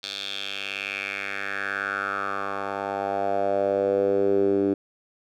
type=tone with band-pass filter sweep; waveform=10% pulse; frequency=99 Hz; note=G2; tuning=18 cents sharp; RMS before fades=-26 dBFS; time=0.03-4.74 s; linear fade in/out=5 ms; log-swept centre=4000 to 330 Hz; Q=4.3; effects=none